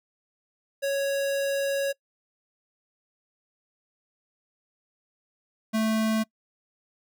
square tone pair in turn, 554.4 / 220 Hz, C#5 / A3, 0 / 0 cents, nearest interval octave + major third, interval 1600 cents, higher first, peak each -25 / -23 dBFS, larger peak second, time 0.82-1.93 / 5.73-6.24 s, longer first, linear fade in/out 20 ms, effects noise-tail reverb RT60 0.1 s tail -25 dB re dry

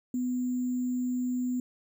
sine tone with sample-and-hold, 250 Hz, B3, 21 cents sharp, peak -27 dBFS, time 0.14-1.6 s, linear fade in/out 2 ms, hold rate 7350 Hz, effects none

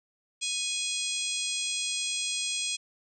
harmonic tone, 830.6 Hz, G#5, in tune, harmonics 3 / 4 / 5 / 6 / 7 / 8 / 9 / 10, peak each -36 / -34 / -38 / -39 / -40 / -39 / -40 / -36 dBFS, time 0.41-2.77 s, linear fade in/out 20 ms, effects none

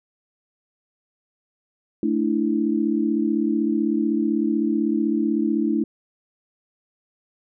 sine chord, A suspended fourth, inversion none, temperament equal, 220 / 293.7 / 329.6 Hz, A3 / D4 / E4, 0 / 0 / 0 cents, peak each -23 dBFS, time 2.03-5.84 s, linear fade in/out 2 ms, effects none

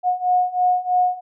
sine beating tone pair, 724 / 727.1 Hz, F#5 / F#5, -38 / -30 cents, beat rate 3.1 Hz, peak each -20 / -18 dBFS, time 0.03-1.21 s, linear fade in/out 50 ms, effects none

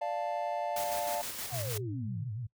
triangle chord, D minor, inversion none, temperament equal, 587.3 / 698.5 / 880 Hz, D5 / F5 / A5, 0 / 0 / 0 cents, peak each -34 / -33 / -35 dBFS, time 0.01-1.22 s, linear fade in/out 10 ms
white noise with tremolo, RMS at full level -38 dBFS, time 0.76-1.78 s, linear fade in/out 5 ms, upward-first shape square, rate 6.4 Hz, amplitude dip 35%
sine exponential sweep, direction down, 789 to 127.5 Hz, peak -38 dBFS, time 1.49-2.3 s, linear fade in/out 50 ms
sine tone with vibrato, 114.1 Hz, A#2, 37 cents flat, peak -35 dBFS, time 1.52-2.47 s, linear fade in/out 10 ms, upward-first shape sine, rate 7.1 Hz, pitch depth 180 cents each way
effects noise-tail reverb RT60 0.1 s tail -22 dB re dry

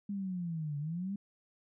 sine linear two-way sweep, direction down then up, 204.9 to 142.2 to 204.9 Hz, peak -34 dBFS, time 0.09-1.16 s, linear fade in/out 5 ms, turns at 0.78 s, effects none

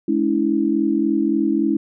sine tone cluster, 212.7 / 282.7 / 326.2 Hz, G#3 / C#4 / E4, +42 / +34 / -18 cents, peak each -22 / -20 / -19 dBFS, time 0.08-1.77 s, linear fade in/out 5 ms, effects none

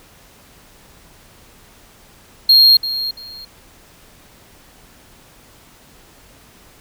triangle tone with echo, 4239 Hz, C8, 22 cents sharp, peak -5 dBFS, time 2.49-2.77 s, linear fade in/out 5 ms, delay 340 ms, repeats 2, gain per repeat -13 dB, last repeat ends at 3.45 s, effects pink hiss -47 dBFS RMS until 6.8 s

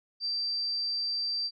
sine tone, 4686 Hz, D8, 5 cents flat, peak -28 dBFS, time 0.2-1.51 s, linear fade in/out 50 ms, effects MP3 64 kbps

